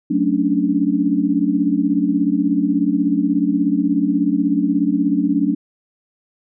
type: chord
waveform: sine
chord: D major seventh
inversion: first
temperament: equal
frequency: 185 / 220 / 277.2 / 293.7 Hz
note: F#3 / A3 / C#4 / D4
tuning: 0 / 0 / 0 / 0 cents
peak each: -22 / -22 / -19 / -18 dBFS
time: 0.1-5.55 s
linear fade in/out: 10 ms
effects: none